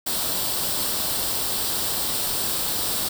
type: noise with comb filter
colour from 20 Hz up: white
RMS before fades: -25 dBFS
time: 0.06-3.09 s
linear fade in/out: 10 ms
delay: 0.23 ms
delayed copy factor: +0.55
effects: none